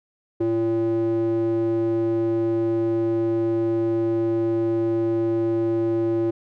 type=tone with band-pass filter; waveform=square; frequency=113.5 Hz; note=A#2; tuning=46 cents flat; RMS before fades=-22 dBFS; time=0.4-6.31 s; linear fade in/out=10 ms; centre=390 Hz; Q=9.8; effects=none